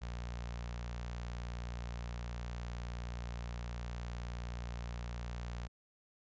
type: tone with notch filter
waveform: sawtooth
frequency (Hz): 59.3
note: A#1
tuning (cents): +30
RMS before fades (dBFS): -42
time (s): 0.01-5.68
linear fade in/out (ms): 20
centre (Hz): 320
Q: 0.86
effects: resampled to 16000 Hz